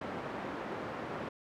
pink band-pass noise, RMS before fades -40 dBFS, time 0.01-1.29 s, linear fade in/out 5 ms, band 200 to 1500 Hz, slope 12 dB/octave, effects none

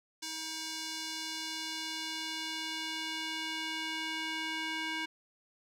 square tone with band-pass filter sweep, 318.6 Hz, D#4, 41 cents sharp, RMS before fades -38 dBFS, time 0.22-5.06 s, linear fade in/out 10 ms, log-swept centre 5600 to 2400 Hz, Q 1.3, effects none

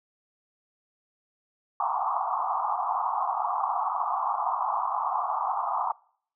white band-pass noise, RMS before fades -28 dBFS, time 1.8-5.92 s, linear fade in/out 2 ms, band 710 to 1200 Hz, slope 96 dB/octave, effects noise-tail reverb RT60 0.6 s tail -25 dB re dry

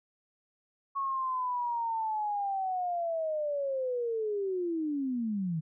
sine linear sweep, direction down, 1106 to 152.7 Hz, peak -29 dBFS, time 0.95-5.61 s, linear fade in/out 20 ms, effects none

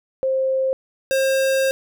sine / square tone pair in turn, 528 / 534.1 Hz, C5 / C5, +16 / +36 cents, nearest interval unison, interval 20 cents, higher second, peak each -17 / -17 dBFS, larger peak neither, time 0.23-0.73 / 1.11-1.71 s, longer second, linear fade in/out 0 ms, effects none

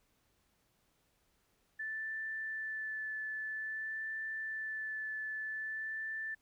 sine tone with vibrato, 1754 Hz, A6, 6 cents flat, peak -37 dBFS, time 1.79-6.35 s, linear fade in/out 10 ms, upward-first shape sine, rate 0.51 Hz, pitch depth 13 cents each way, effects pink hiss -75 dBFS RMS until 6.41 s

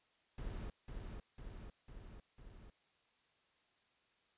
brown noise with echo, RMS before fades -44 dBFS, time 0.38-0.7 s, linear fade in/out 2 ms, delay 500 ms, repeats 4, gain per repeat -3 dB, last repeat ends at 2.7 s, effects white hiss -75 dBFS RMS until 4.37 s + resampled to 8000 Hz

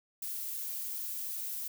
violet noise, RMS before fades -38 dBFS, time 0.22-1.68 s, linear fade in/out 5 ms, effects none

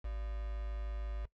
sine tone with quantisation, 53.1 Hz, G#1, 39 cents sharp, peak -36 dBFS, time 0.04-1.26 s, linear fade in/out 10 ms, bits 8, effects noise-tail reverb RT60 0.1 s tail -19 dB re dry + low-pass 3000 Hz 12 dB/octave

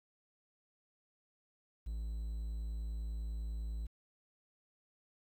triangle tone, 55 Hz, A1, in tune, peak -35 dBFS, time 1.86-3.87 s, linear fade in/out 10 ms, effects 11-bit

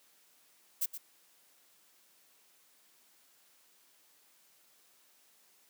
violet noise with echo, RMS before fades -31 dBFS, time 0.81-0.86 s, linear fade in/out 10 ms, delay 120 ms, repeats 1, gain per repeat -11 dB, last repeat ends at 0.98 s, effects white hiss -66 dBFS RMS until 5.69 s + high-pass 200 Hz 12 dB/octave

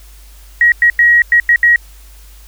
sine tone bursts at uneven times, 1900 Hz, A#6, 33 cents sharp, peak -5 dBFS, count 6, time 0.61-0.72 / 0.82-0.9 / 0.99-1.22 / 1.32-1.4 / 1.49-1.56 / 1.63-1.76 s, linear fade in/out 2 ms, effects added 50 Hz sine -36 dBFS peak until 2.47 s + white hiss -45 dBFS RMS until 2.47 s

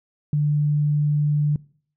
sine tone, 148 Hz, D3, 14 cents sharp, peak -17 dBFS, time 0.33-1.56 s, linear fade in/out 2 ms, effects noise-tail reverb RT60 0.5 s tail -22 dB re dry

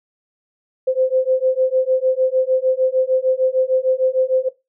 sine beating tone pair, 515 / 521.6 Hz, C5 / C5, -28 / -5 cents, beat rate 6.6 Hz, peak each -18 dBFS, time 0.87-4.49 s, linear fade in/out 10 ms, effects noise-tail reverb RT60 0.2 s tail -17 dB re dry

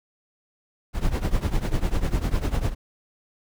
brown noise with tremolo, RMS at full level -19 dBFS, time 0.93-2.75 s, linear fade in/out 50 ms, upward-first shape triangle, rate 10 Hz, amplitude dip 90%, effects none

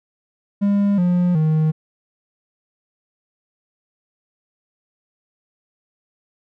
triangle tone with pitch steps, 201.7 / 177.63 / 156.43 Hz, G3 / F3 / D#3, +50 / +30 / +10 cents, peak -12 dBFS, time 0.61-1.72 s, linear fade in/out 20 ms, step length 370 ms, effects none

